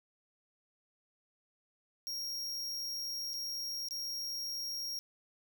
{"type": "tone with dropouts", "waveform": "45% pulse", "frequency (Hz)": 5588, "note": "F8", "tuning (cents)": 0, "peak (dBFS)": -37, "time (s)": [2.07, 4.99], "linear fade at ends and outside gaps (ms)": 0, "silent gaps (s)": [[3.334, 3.339], [3.886, 3.909]], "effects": []}